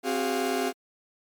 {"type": "tone cluster", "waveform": "40% pulse", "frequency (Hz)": [263, 372.9, 411.7, 696], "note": ["C4", "F#4", "G#4", "F5"], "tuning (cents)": [9, 14, -15, -6], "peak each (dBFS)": -30, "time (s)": [0.03, 0.73], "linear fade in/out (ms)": 50, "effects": ["MP3 96 kbps"]}